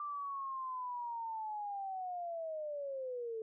sine linear sweep, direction down, 1183 to 436.1 Hz, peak -38 dBFS, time 0-3.42 s, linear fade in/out 2 ms, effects none

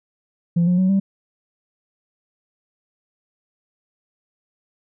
sine tone with pitch steps, 171.1 / 178.78 / 186.8 / 195.18 Hz, F3 / F3 / F#3 / G3, -35 / +41 / +17 / -7 cents, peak -12 dBFS, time 0.56-1 s, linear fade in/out 10 ms, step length 110 ms, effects tanh soft clip ceiling -12 dBFS

